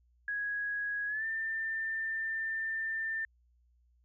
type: tone with pitch glide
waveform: sine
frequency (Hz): 1661.2 to 1790.7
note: G#6 to A6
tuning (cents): 0 to +30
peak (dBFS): -32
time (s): 0.28-3.25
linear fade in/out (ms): 2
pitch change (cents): +130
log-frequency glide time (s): 1.07-1.25
effects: added 60 Hz sine -65 dBFS peak until 4.04 s